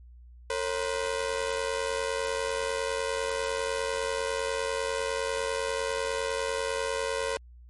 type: ring-modulated tone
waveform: sawtooth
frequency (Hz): 498.7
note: B4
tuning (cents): +17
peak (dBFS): -21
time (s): 0.5-7.37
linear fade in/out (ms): 0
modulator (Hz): 45
effects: added 60 Hz sine -47 dBFS peak until 7.69 s + MP3 48 kbps